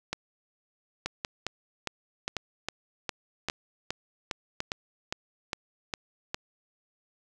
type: two click trains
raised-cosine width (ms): 0.2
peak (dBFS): -13 / -13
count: 14 / 5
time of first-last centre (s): 1.06-6.345 / 0.13-4.604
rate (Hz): 2.46 / 0.894
effects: none